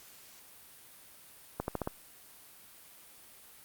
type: accelerating click train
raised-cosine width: 1 ms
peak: -18 dBFS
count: 5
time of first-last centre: 1.6-1.874 s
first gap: 81 ms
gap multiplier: 0.89
effects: white hiss -55 dBFS RMS until 3.64 s + Opus 48 kbps